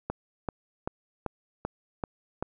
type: click train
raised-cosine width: 1 ms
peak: -16 dBFS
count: 7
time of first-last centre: 0.1-2.426 s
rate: 2.58 Hz
effects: none